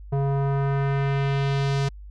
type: tone with low-pass filter sweep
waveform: square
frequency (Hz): 138.59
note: C#3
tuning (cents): 0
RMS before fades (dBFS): -23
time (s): 0.12-1.89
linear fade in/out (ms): 10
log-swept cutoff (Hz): 730 to 5900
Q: 1.2
effects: added 50 Hz sine -38 dBFS peak until 2.1 s